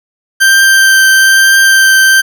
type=tone with vibrato; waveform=40% pulse; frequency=1568 Hz; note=G6; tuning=in tune; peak=-3 dBFS; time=0.4-2.22 s; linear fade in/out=20 ms; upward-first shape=triangle; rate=1.1 Hz; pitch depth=11 cents each way; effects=none